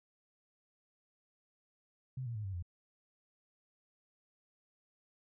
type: tone with pitch steps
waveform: sine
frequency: 129.6 / 117.48 / 106.49 / 96.53 / 87.5 Hz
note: C3 / A#2 / G#2 / G2 / F2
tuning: -16 / +14 / +44 / -26 / +4 cents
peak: -37 dBFS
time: 2.17-2.625 s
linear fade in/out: 5 ms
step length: 91 ms
effects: none